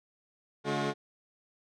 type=tone cluster; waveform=15% pulse; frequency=143 / 212.6 / 360.4 Hz; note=D3 / G#3 / F#4; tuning=-46 / +41 / -45 cents; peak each=-27 dBFS; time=0.64-0.94 s; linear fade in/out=50 ms; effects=low-pass 5000 Hz 12 dB/octave